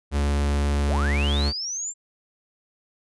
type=tone; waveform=45% pulse; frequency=71.7 Hz; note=D2; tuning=41 cents flat; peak=-20 dBFS; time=0.11-1.53 s; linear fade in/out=50 ms
type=linear sweep; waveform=sine; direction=up; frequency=305.9 to 7459 Hz; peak=-27 dBFS; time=0.87-1.94 s; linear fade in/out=50 ms
effects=resampled to 24000 Hz